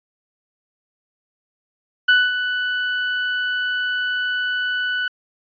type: tone with ADSR envelope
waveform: 35% pulse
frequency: 1489 Hz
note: F#6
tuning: 11 cents sharp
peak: -8 dBFS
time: 2.08-5.08 s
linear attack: 10 ms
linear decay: 220 ms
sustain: -10 dB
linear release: 3 ms
effects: resampled to 11025 Hz

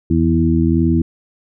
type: harmonic tone with a mistuned harmonic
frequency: 82.2 Hz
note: E2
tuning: 4 cents flat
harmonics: 1 / 2 / 3 / 4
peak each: -17 / -17 / -17 / -17 dBFS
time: 0.1-1.02 s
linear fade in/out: 5 ms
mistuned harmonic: 1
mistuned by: +35 cents
effects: none

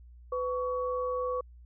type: tone pair together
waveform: sine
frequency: 502 / 1124.3 Hz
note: B4 / C#6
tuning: +28 / +24 cents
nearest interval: octave + major second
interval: 1396 cents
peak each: -30 / -34 dBFS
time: 0.32-1.41 s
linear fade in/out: 5 ms
effects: added 60 Hz sine -49 dBFS peak until 1.65 s

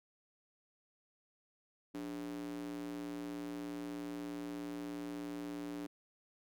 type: tone with high-pass filter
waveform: square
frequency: 58.4 Hz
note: A#1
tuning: 4 cents sharp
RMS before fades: -43 dBFS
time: 1.94-5.87 s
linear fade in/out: 10 ms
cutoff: 270 Hz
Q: 4.1
effects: none

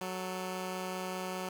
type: tone pair together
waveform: 10% pulse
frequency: 185 / 440 Hz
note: F#3 / A4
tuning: 0 / 0 cents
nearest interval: octave + minor third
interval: 1500 cents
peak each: -28 / -37 dBFS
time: 0.01-1.49 s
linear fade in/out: 2 ms
effects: none

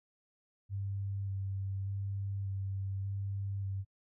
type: tone with vibrato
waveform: sine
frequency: 98 Hz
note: G2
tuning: in tune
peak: -34 dBFS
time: 0.69-3.85 s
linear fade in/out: 50 ms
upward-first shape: square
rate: 0.85 Hz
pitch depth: 14 cents each way
effects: noise-tail reverb RT60 0.1 s tail -26 dB re dry

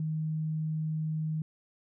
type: tone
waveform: sine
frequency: 156.6 Hz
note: D#3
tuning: 11 cents sharp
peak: -29 dBFS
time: 0-1.42 s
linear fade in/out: 2 ms
effects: none

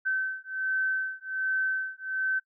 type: beating tone pair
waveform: sine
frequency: 1536 / 1537.3 Hz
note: G6 / G6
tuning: -36 / -34 cents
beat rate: 1.3 Hz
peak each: -30 dBFS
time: 0.05-2.4 s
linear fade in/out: 20 ms
effects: noise-tail reverb RT60 0.1 s tail -24 dB re dry

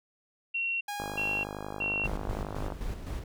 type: tone bursts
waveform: sine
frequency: 2733 Hz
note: F7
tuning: 38 cents flat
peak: -28 dBFS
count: 3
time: 0.54-2.07 s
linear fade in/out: 10 ms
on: 270 ms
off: 360 ms
type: tone with exponential decay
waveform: sawtooth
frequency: 820 Hz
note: G#5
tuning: 22 cents flat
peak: -29 dBFS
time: 0.88-2.72 s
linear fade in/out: 5 ms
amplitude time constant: 400 ms
type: click train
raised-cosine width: 1 ms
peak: -22 dBFS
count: 89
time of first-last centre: 1-2.722 s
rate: 51.1 Hz
type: noise with tremolo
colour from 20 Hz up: brown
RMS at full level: -34 dBFS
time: 2.04-3.24 s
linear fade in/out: 5 ms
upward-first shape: square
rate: 3.9 Hz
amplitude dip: 50%
effects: none

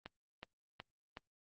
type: click train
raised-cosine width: 0.3 ms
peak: -29 dBFS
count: 4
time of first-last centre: 0.06-1.171 s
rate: 2.7 Hz
effects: Opus 24 kbps

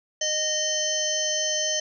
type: harmonic tone with a mistuned harmonic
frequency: 616 Hz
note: D#5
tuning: 17 cents flat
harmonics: 1 / 3 / 5 / 7 / 9 / 10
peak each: -30 / -34 / -30 / -37 / -33 / -26 dBFS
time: 0.21-1.8 s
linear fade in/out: 5 ms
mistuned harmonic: 9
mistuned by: -67 cents
effects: none

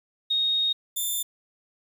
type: tone pair in turn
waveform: sine / 5% pulse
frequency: 3729 / 3554 Hz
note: A#7 / A7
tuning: 0 / +17 cents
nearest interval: minor second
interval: 83 cents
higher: first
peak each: -21 / -18 dBFS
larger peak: second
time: 0.3-0.73 / 0.96-1.23 s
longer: first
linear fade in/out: 10 ms
effects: 9-bit

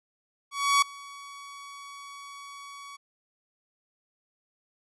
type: tone with ADSR envelope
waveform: sawtooth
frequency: 1127 Hz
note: C#6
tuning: 28 cents sharp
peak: -14 dBFS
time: 0.51-2.97 s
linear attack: 310 ms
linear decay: 5 ms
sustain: -24 dB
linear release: 16 ms
effects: resampled to 24000 Hz

